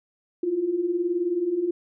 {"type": "beating tone pair", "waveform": "sine", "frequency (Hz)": [333.5, 352.5], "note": ["E4", "F4"], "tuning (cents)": [20, 16], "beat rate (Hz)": 19, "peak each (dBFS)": [-29, -23], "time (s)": [0.43, 1.71], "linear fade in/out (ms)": 5, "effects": []}